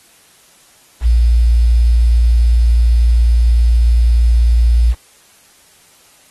sine tone with quantisation, 58.27 Hz, A#1, in tune, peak -7 dBFS, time 1.01-4.95 s, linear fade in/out 50 ms, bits 6, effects white hiss -48 dBFS RMS until 6.3 s + AAC 32 kbps

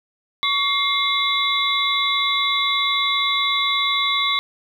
sine tone cluster, 1123 / 2126 / 3476 / 3883 Hz, C#6 / C7 / A7 / B7, +22 / +27 / -22 / -30 cents, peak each -23 dBFS, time 0.43-4.39 s, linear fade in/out 0 ms, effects 8-bit

